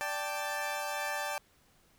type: chord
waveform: 20% pulse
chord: D suspended fourth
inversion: none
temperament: equal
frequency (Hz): 587.3 / 784 / 880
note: D5 / G5 / A5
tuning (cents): 0 / 0 / 0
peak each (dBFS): -33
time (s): 0.01-1.38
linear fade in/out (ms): 0
effects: pink hiss -66 dBFS RMS until 1.98 s